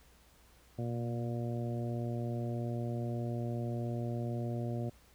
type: harmonic tone with a mistuned harmonic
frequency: 118.4 Hz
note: A#2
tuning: 27 cents sharp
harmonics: 1 / 2 / 3 / 4 / 5 / 6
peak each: -35 / -40 / -43 / -48 / -45 / -49 dBFS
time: 0.78-4.9 s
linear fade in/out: 10 ms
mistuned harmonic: 1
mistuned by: +22 cents
effects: added 60 Hz sine -64 dBFS peak until 5.14 s + pink hiss -64 dBFS RMS until 5.14 s